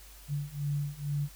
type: beating tone pair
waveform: sine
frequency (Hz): 143.4 / 145.6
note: D3 / D3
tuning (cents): -41 / -15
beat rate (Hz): 2.2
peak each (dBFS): -34 / -33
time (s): 0.28-1.29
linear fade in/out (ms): 50
effects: added 50 Hz sine -51 dBFS peak until 1.35 s + white hiss -54 dBFS RMS until 1.35 s